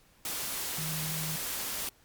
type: tone in noise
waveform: sine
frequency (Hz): 157.2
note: D#3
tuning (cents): +18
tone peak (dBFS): -36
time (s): 0.78-1.36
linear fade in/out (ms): 2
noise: white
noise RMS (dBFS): -35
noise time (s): 0.25-1.89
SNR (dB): -4
effects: pink hiss -63 dBFS RMS until 2.04 s + Opus 48 kbps